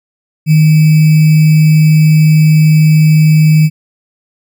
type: tone with sample-and-hold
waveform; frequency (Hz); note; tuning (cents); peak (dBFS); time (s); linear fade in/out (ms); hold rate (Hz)
sine; 155.56; D#3; 0; -3; 0.46-3.7; 50; 2450
effects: none